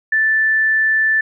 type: tone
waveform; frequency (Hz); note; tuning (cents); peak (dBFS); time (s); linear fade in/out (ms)
sine; 1760; A6; 0; -12; 0.12-1.21; 5
effects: none